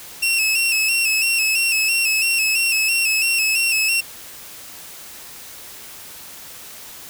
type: tone with vibrato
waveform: sawtooth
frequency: 2658 Hz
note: E7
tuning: 14 cents sharp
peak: -13 dBFS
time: 0.22-4.01 s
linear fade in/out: 10 ms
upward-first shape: square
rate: 3 Hz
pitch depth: 46 cents each way
effects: white hiss -38 dBFS RMS until 7.09 s